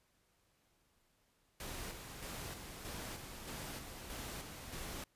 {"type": "noise with tremolo", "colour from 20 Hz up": "pink", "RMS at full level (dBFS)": -45, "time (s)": [1.6, 5.04], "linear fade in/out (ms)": 2, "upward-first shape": "square", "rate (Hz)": 1.6, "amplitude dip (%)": 40, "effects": ["pink hiss -75 dBFS RMS until 5.15 s", "resampled to 32000 Hz"]}